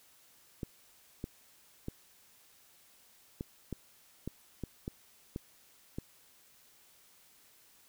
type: clicks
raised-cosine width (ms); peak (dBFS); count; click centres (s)
3; -24; 10; 0.632 / 1.241 / 1.884 / 3.409 / 3.727 / 4.276 / 4.637 / 4.879 / 5.361 / 5.985
effects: white hiss -63 dBFS RMS until 7.88 s